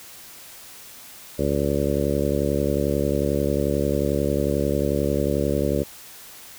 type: harmonic tone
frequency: 71.2 Hz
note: C#2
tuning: 47 cents sharp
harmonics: 1 / 2 / 3 / 4 / 5 / 6 / 7 / 8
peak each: -28 / -28 / -28 / -28 / -28 / -28 / -28 / -28 dBFS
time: 1.38-5.84 s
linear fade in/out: 20 ms
effects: white hiss -43 dBFS RMS until 6.58 s